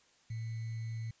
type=tone with sample-and-hold; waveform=sine; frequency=113.1 Hz; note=A2; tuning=48 cents sharp; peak=-36 dBFS; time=0.3-1.11 s; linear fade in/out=5 ms; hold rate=2100 Hz; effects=white hiss -67 dBFS RMS until 1.2 s + resampled to 16000 Hz